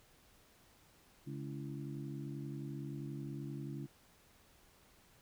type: harmonic tone with a mistuned harmonic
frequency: 70.5 Hz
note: C#2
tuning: 30 cents sharp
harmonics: 2 / 3 / 4 / 5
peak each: -43 / -49 / -48 / -49 dBFS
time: 1.26-3.87 s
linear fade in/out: 20 ms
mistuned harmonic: 5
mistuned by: -92 cents
effects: pink hiss -66 dBFS RMS until 5.21 s